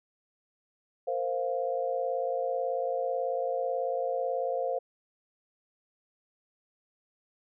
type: chord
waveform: sine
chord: Bb suspended second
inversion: none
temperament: just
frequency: 466.2 / 524.4 / 699.2 Hz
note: Bb4 / C5 / F5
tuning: 0 / +4 / +2 cents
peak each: -35 / -30 / -33 dBFS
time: 1.07-4.79 s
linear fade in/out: 10 ms
effects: none